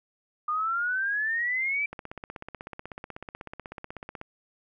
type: exponential sweep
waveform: sine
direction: up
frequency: 1207 to 2345 Hz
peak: -25 dBFS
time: 0.48-1.86 s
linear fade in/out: 5 ms
type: click train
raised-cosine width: 0.5 ms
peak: -23 dBFS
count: 38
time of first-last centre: 1.93-4.214 s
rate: 16.2 Hz
effects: none